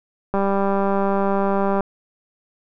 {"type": "click train", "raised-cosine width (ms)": 1, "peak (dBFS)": -8, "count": 290, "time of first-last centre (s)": [0.34, 1.807], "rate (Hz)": 197, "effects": []}